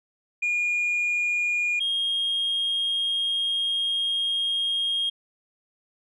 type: tone pair in turn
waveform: sine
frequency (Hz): 2431 / 3245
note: D#7 / G#7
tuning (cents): -41 / -41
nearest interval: perfect fourth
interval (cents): 500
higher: second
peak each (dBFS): -20 / -21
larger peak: first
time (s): 0.42-1.8 / 1.8-5.1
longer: second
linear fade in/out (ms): 10
effects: tanh soft clip ceiling -20 dBFS